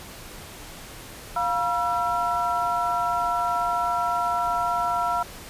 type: tone cluster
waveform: sine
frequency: 702 / 965 / 1349 Hz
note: F5 / B5 / E6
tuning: +9 / -40 / +40 cents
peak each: -26 dBFS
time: 1.36-5.23 s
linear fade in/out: 5 ms
effects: pink hiss -41 dBFS RMS until 5.49 s + resampled to 32000 Hz